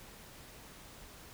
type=silence; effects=pink hiss -53 dBFS RMS until 1.33 s